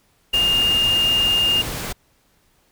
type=tone in noise; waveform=sine; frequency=2822 Hz; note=F7; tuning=17 cents sharp; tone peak=-15 dBFS; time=0.33-1.62 s; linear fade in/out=10 ms; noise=pink; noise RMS=-28 dBFS; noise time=0.33-1.93 s; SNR=+10 dB; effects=pink hiss -61 dBFS RMS until 2.71 s